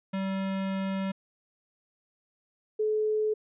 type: tone pair in turn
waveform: square / sine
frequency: 192.7 / 429.5 Hz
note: G3 / A4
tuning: -29 / -42 cents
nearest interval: octave + major second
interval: 1387 cents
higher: second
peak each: -29 / -24 dBFS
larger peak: second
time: 0.13-1.12 / 2.79-3.34 s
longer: first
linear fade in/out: 10 ms
effects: resampled to 8000 Hz